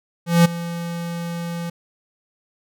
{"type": "tone with ADSR envelope", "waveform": "square", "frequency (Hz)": 170.3, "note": "F3", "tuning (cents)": -43, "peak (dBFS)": -9, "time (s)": [0.26, 1.7], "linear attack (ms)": 190, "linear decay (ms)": 12, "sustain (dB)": -17, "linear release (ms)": 7, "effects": []}